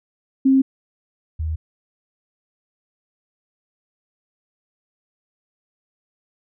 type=tone pair in turn; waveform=sine; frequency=267 / 78.99 Hz; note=C4 / D#2; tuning=+35 / +27 cents; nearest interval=octave + major sixth; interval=2108 cents; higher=first; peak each=-11 / -21 dBFS; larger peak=first; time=0.45-0.62 / 1.39-1.56 s; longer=neither; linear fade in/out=10 ms; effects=none